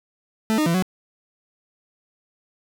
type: tone with pitch steps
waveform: 40% pulse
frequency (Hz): 220 / 306.8 / 168.3 / 185.5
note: A3 / D#4 / E3 / F#3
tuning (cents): 0 / -24 / +36 / +5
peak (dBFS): -17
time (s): 0.5-0.824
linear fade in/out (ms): 0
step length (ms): 81
effects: none